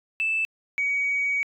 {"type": "tone pair in turn", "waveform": "sine", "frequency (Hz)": [2637, 2257], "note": ["E7", "C#7"], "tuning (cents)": [0, 31], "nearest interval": "minor third", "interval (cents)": 269, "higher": "first", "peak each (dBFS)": -21, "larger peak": "neither", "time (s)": [[0.2, 0.45], [0.78, 1.43]], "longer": "second", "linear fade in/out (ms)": 0, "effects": ["tanh soft clip ceiling -17 dBFS"]}